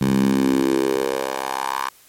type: tone with high-pass filter sweep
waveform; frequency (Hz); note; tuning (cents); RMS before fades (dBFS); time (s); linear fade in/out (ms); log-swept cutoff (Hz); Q
10% pulse; 66.7; C2; +34; -20; 0.01-1.89; 5; 160 to 1100; 3.6
effects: white hiss -51 dBFS RMS until 2.08 s + MP3 64 kbps